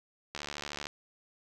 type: click train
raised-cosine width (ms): 0.2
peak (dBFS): -20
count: 39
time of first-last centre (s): 0.35-0.869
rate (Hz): 73.2
effects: none